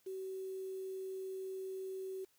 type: tone with quantisation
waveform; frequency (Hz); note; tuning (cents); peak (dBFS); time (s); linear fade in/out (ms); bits
sine; 379.8; F#4; +45; -40; 0.06-2.25; 10; 10
effects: white hiss -73 dBFS RMS until 2.38 s